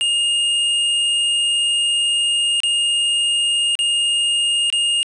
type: tone with dropouts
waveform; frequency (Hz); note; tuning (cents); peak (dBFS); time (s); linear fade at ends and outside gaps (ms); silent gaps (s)
square; 2837; F7; +27; -16; 0.01-5.03; 0; 2.603-2.634 / 3.753-3.79 / 4.701-4.726
effects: resampled to 22050 Hz + 8-bit